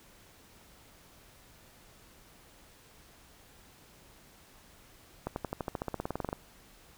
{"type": "accelerating click train", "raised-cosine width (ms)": 1, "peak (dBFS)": -19, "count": 18, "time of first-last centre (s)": [5.27, 6.329], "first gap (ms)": 91, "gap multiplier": 0.95, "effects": ["pink hiss -58 dBFS RMS until 6.97 s"]}